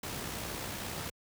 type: noise with amplitude modulation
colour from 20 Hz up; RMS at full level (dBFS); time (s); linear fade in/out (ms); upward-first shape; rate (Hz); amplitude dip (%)
pink; -37; 0.03-1.1; 5; sine; 62.4; 35
effects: high-pass 60 Hz 12 dB/octave